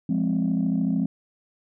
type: chord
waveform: sine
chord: F minor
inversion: none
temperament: equal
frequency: 174.61 / 207.7 / 261.6 Hz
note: F3 / Ab3 / C4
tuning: 0 / 0 / 0 cents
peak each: -24 dBFS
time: 0.09-1.06 s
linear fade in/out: 5 ms
effects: tanh soft clip ceiling -15 dBFS